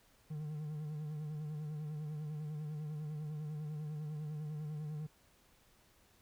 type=tone with vibrato; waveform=triangle; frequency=151.8 Hz; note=D#3; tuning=42 cents flat; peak=-37 dBFS; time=0.3-5.07 s; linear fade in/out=10 ms; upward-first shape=sine; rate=10 Hz; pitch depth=47 cents each way; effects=pink hiss -68 dBFS RMS until 6.21 s